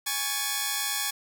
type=tone cluster; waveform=5% pulse; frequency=823 / 1114 / 1729 Hz; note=G#5 / C#6 / A6; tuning=-16 / +8 / -31 cents; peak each=-20 dBFS; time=0.06-1.11 s; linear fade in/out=10 ms; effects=none